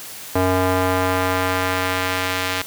square tone with band-pass filter sweep, 92.5 Hz, F#2, in tune, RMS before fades -20 dBFS, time 0.35-2.62 s, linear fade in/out 5 ms, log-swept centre 680 to 2800 Hz, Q 0.75, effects white hiss -35 dBFS RMS until 2.66 s + high-pass 60 Hz 12 dB/octave

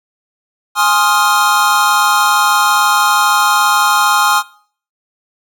square chord, F minor seventh, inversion first, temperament equal with one note detuned, 830.6 / 1054.4 / 1244.5 / 1396.9 Hz, Ab5 / C6 / Eb6 / F6, 0 / +13 / 0 / 0 cents, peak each -16 dBFS, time 0.75-4.43 s, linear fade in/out 50 ms, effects noise-tail reverb RT60 0.5 s tail -20 dB re dry

